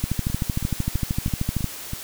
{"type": "two click trains", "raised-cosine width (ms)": 5, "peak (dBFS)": [-10, -16], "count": [22, 6], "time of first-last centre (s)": [[0.04, 1.643], [0.3, 1.934]], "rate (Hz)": [13.1, 3.06], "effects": ["white hiss -36 dBFS RMS until 2.03 s"]}